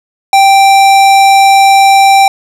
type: tone with hard clipping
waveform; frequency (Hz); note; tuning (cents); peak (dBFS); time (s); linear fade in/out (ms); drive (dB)
sine; 784; G5; 0; -4; 0.33-2.28; 2; 18
effects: none